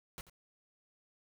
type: noise with echo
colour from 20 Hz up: pink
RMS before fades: -45 dBFS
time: 0.18-0.21 s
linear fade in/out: 0 ms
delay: 87 ms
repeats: 1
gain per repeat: -15 dB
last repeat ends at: 0.297 s
effects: none